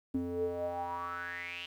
square tone with band-pass filter sweep, 87.31 Hz, F2, in tune, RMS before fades -37 dBFS, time 0.14-1.66 s, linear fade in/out 5 ms, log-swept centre 280 to 3000 Hz, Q 7.9, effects 11-bit

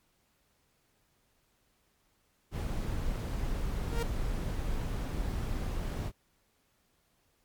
brown noise, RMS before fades -33 dBFS, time 2.51-6.12 s, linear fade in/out 50 ms
sawtooth tone with exponential growth, 466.2 Hz, A#4, in tune, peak -27 dBFS, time 3.77-4.03 s, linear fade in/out 5 ms, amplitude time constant 56 ms
effects pink hiss -72 dBFS RMS until 7.44 s + MP3 96 kbps

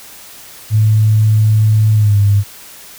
sine tone with pitch glide, 108.1 to 101.45 Hz, A2 to G#2, -30 to -40 cents, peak -7 dBFS, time 0.7-2.44 s, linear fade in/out 50 ms, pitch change -110 cents, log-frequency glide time 1.94-2.17 s, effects white hiss -36 dBFS RMS until 2.98 s

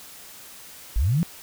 sine linear sweep, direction up, 41.3 to 180 Hz, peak -18 dBFS, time 0.96-1.23 s, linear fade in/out 0 ms, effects white hiss -44 dBFS RMS until 1.42 s

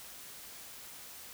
silence, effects white hiss -49 dBFS RMS until 1.33 s

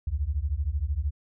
sine beating tone pair, 66.1 / 79.1 Hz, C2 / D#2, +18 / +29 cents, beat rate 13 Hz, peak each -28 dBFS, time 0.07-1.11 s, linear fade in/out 5 ms, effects none

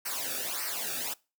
white noise with flanger, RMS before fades -34 dBFS, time 0.05-1.14 s, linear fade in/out 10 ms, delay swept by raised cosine 0.28 to 0.99 ms, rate 1.7 Hz, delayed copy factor -0.85, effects noise-tail reverb RT60 0.3 s tail -23 dB re dry

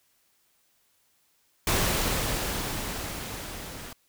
pink noise with level ramp, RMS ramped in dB -24 to -41 dBFS, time 1.67-3.93 s, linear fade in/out 2 ms, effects white hiss -68 dBFS RMS until 4.08 s

